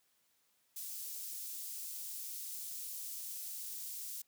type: high-pass noise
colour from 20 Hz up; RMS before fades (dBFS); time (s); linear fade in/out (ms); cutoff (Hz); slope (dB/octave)
white; -44; 0.76-4.22; 5; 6000; 12
effects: white hiss -75 dBFS RMS until 4.27 s + high-pass 100 Hz 12 dB/octave